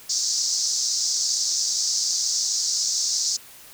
pink band-pass noise, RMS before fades -24 dBFS, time 0.09-3.37 s, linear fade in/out 10 ms, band 4800 to 6900 Hz, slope 48 dB/octave, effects white hiss -46 dBFS RMS until 3.73 s

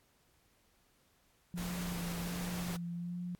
sine tone with vibrato, 174.61 Hz, F3, in tune, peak -37 dBFS, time 1.54-3.35 s, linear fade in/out 0 ms, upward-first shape sine, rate 1.3 Hz, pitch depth 27 cents each way
pink noise, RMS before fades -43 dBFS, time 1.57-2.77 s, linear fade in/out 10 ms
effects pink hiss -71 dBFS RMS until 3.39 s + AAC 64 kbps

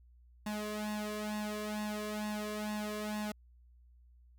sawtooth tone with flanger, 211.3 Hz, G#3, 30 cents sharp, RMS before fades -38 dBFS, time 0.46-3.32 s, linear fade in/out 5 ms, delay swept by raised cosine 1.1 to 1.79 ms, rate 2.2 Hz, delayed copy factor +0.9, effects added 60 Hz sine -58 dBFS peak until 4.38 s

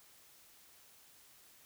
silence, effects white hiss -62 dBFS RMS until 1.65 s

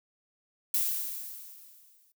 violet noise with exponential decay, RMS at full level -26 dBFS, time 0.74-2.12 s, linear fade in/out 2 ms, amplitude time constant 300 ms, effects noise-tail reverb RT60 0.1 s tail -21 dB re dry

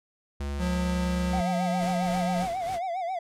square tone with pitch glide, 70.7 to 69.29 Hz, C#2 to C#2, +35 to 0 cents, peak -30 dBFS, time 0.4-1.41 s, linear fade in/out 5 ms, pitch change -35 cents, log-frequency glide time 0.55-1.16 s
square tone, 179.8 Hz, F#3, 49 cents flat, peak -27 dBFS, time 0.58-2.47 s, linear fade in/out 50 ms
triangle tone with vibrato, 718 Hz, F5, 48 cents sharp, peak -26 dBFS, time 1.33-3.19 s, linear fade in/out 5 ms, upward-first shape sine, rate 7.4 Hz, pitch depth 120 cents each way
pink noise with tremolo, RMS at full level -39 dBFS, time 1.78-2.8 s, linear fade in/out 50 ms, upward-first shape triangle, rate 3.4 Hz, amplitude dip 75%
effects low-pass 10000 Hz 12 dB/octave

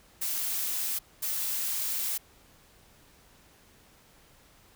blue noise bursts at uneven times, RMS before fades -31 dBFS, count 2, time 0.21-0.99 / 1.22-2.18 s, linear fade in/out 10 ms, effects pink hiss -59 dBFS RMS until 4.75 s

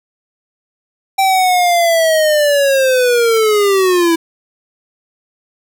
square linear sweep, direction down, 780 to 326.8 Hz, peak -10 dBFS, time 1.18-4.16 s, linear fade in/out 10 ms, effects none

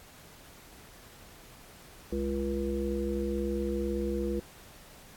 harmonic tone with a mistuned harmonic, 68.9 Hz, C#2, 10 cents flat, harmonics 1 / 3 / 5 / 7, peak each -35 / -34 / -33 / -35 dBFS, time 2.12-4.4 s, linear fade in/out 5 ms, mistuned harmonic 1, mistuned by -100 cents, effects pink hiss -53 dBFS RMS until 5.16 s + AAC 64 kbps

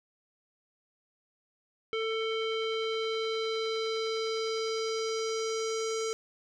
square tone with low-pass filter sweep, 445.1 Hz, A4, 20 cents sharp, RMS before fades -32 dBFS, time 1.93-6.13 s, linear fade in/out 0 ms, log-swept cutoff 2900 to 6600 Hz, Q 3, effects none

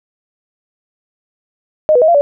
sine tone with pitch steps, 617 / 492.6 / 631 / 686 / 574 Hz, D#5 / B4 / D#5 / F5 / D5, -15 / -5 / +24 / -31 / -40 cents, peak -6 dBFS, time 1.89-2.21 s, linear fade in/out 0 ms, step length 64 ms, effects none

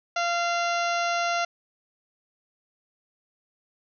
harmonic tone with a mistuned harmonic, 690 Hz, F5, 21 cents flat, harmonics 1 / 2 / 3 / 4 / 5 / 6 / 7 / 8 / 9, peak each -26 / -28 / -34 / -34 / -40 / -39 / -42 / -40 / -42 dBFS, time 0.16-1.45 s, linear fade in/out 5 ms, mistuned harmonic 8, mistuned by +25 cents, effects none

